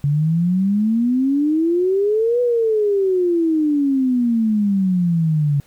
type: exponential two-way sweep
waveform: sine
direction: up then down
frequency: 140.5 to 493.9 to 140.5 Hz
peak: -14 dBFS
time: 0.04-5.6 s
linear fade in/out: 0 ms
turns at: 2.41 s
effects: pink hiss -54 dBFS RMS until 5.66 s